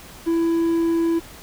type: tone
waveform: triangle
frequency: 332.6 Hz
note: E4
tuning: 16 cents sharp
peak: -15 dBFS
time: 0.26-1.2 s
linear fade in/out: 20 ms
effects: pink hiss -42 dBFS RMS until 1.42 s